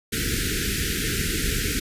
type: band-stop noise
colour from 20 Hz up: pink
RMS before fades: -25 dBFS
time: 0.12-1.8 s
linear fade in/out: 10 ms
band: 470 to 1400 Hz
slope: 96 dB/octave
effects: resampled to 32000 Hz